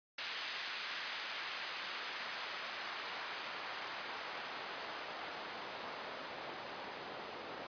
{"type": "noise with band-pass filter sweep", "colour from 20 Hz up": "white", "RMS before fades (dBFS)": -44, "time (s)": [0.18, 7.67], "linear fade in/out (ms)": 5, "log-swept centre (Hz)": [2100, 540], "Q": 0.73, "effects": ["resampled to 11025 Hz"]}